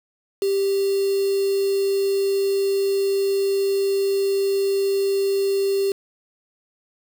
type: tone with quantisation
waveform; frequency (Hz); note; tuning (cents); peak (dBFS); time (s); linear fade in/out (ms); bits
sine; 393.6; G4; +7; -18; 0.42-5.92; 2; 5
effects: none